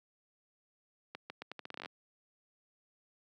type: accelerating click train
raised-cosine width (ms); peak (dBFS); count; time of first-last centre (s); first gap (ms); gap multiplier
0.3; -26; 14; 1.15-1.859; 150; 0.8
effects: high-pass 200 Hz 12 dB/octave